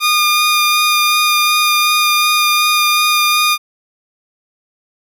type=tone with vibrato; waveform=15% pulse; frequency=1215 Hz; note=D#6; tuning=42 cents flat; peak=-4 dBFS; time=0-3.58 s; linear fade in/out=50 ms; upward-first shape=sine; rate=2.7 Hz; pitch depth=11 cents each way; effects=none